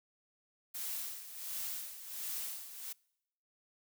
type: noise with tremolo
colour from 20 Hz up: blue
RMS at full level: -39 dBFS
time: 0.74-2.93 s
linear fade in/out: 10 ms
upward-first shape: sine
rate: 1.4 Hz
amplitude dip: 70%
effects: noise-tail reverb RT60 0.8 s tail -25 dB re dry